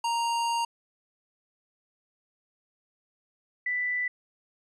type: tone pair in turn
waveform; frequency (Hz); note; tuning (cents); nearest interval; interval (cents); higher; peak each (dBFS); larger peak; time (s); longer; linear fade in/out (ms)
square / sine; 932.3 / 1982.9; A#5 / B6; 0 / +6; octave + minor second; 1306; second; -26; neither; 0.04-0.65 / 3.66-4.08; first; 5
effects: resampled to 22050 Hz